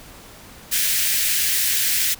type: high-pass noise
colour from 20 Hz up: white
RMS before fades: -20 dBFS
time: 0.71-2.15 s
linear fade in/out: 20 ms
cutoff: 1600 Hz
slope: 48 dB/octave
effects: pink hiss -43 dBFS RMS until 2.19 s